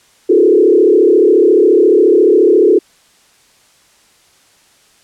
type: tone with frequency modulation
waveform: sine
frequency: 392.3 Hz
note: G4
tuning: 1 cent sharp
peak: -5 dBFS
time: 0.29-2.79 s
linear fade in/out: 10 ms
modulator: 34.3 Hz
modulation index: 1.8
effects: white hiss -50 dBFS RMS until 5.03 s + low-pass 9000 Hz 12 dB/octave